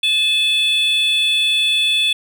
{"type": "tone pair together", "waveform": "triangle", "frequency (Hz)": [2593, 3461], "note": ["E7", "A7"], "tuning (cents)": [-29, -29], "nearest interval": "perfect fourth", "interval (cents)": 500, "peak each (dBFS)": [-16, -12], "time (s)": [0.03, 2.13], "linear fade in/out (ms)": 5, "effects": ["tanh soft clip ceiling -9 dBFS"]}